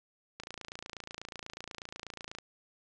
click train, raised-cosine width 0.2 ms, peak -24 dBFS, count 57, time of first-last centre 0.4-2.386 s, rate 28.2 Hz, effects resampled to 22050 Hz

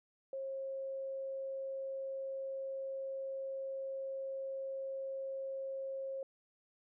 sine tone, 538 Hz, C5, 48 cents sharp, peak -38 dBFS, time 0.33-6.23 s, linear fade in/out 2 ms, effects none

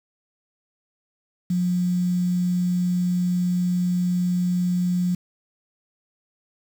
sine tone with quantisation, 178.8 Hz, F3, 41 cents sharp, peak -19 dBFS, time 1.5-5.15 s, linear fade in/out 5 ms, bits 7, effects none

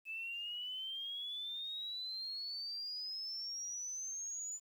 sine exponential sweep, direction up, 2606 to 7040 Hz, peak -40 dBFS, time 0.05-4.6 s, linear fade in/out 50 ms, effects 11-bit

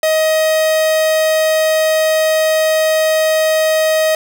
45% pulse tone, 630 Hz, D#5, 21 cents sharp, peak -11 dBFS, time 0.03-4.15 s, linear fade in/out 2 ms, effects none

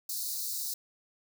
white high-pass noise, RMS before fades -35 dBFS, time 0.09-0.74 s, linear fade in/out 5 ms, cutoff 3900 Hz, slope 96 dB/octave, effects none

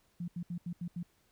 sine tone bursts at uneven times, 173.6 Hz, F3, 10 cents flat, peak -35 dBFS, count 6, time 0.2-0.28 / 0.36-0.43 / 0.5-0.58 / 0.66-0.73 / 0.81-0.88 / 0.96-1.03 s, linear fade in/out 5 ms, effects pink hiss -71 dBFS RMS until 1.31 s

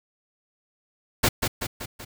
pink noise with echo, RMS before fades -19 dBFS, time 1.23-1.29 s, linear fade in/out 10 ms, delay 190 ms, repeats 4, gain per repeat -5 dB, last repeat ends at 2.05 s, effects none

